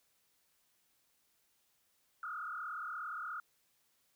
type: tone with frequency modulation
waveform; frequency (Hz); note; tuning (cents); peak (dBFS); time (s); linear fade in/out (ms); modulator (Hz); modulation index
sine; 1335; E6; +22; -39; 2.23-3.4; 2; 37.1; 3.1
effects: white hiss -75 dBFS RMS until 4.15 s